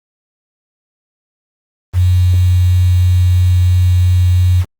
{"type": "tone with quantisation", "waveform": "sine", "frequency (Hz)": 90.3, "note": "F#2", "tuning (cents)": -42, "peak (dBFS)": -7, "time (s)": [1.93, 4.65], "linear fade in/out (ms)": 50, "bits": 5, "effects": ["Opus 24 kbps"]}